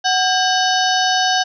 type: harmonic tone with a mistuned harmonic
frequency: 745 Hz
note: F#5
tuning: 12 cents sharp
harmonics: 1 / 2 / 4 / 5 / 6 / 7 / 8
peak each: -17 / -20 / -23 / -24 / -25 / -25 / -26 dBFS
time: 0.04-1.44 s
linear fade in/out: 20 ms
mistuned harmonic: 2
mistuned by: +130 cents
effects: none